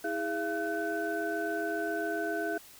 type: tone cluster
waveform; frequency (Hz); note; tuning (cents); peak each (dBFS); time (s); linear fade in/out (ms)
sine; 322.8 / 410.2 / 681 / 1512; E4 / G#4 / F5 / F#6; -36 / -21 / -44 / +37; -35 / -35 / -34 / -35; 0.04-2.58; 5
effects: tanh soft clip ceiling -22 dBFS + white hiss -53 dBFS RMS until 2.79 s